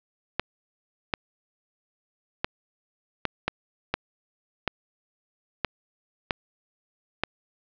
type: clicks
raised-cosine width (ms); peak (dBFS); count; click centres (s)
0.3; -7; 10; 0.396 / 1.138 / 2.445 / 3.253 / 3.48 / 3.94 / 4.677 / 5.647 / 6.308 / 7.236
effects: low-pass 4000 Hz 12 dB/octave